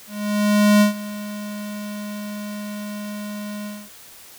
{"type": "tone with ADSR envelope", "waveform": "square", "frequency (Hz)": 207.7, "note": "G#3", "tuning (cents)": 0, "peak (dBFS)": -11, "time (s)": [0.07, 3.9], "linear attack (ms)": 740, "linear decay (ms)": 120, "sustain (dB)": -18, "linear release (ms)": 240, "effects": ["white hiss -44 dBFS RMS until 4.38 s"]}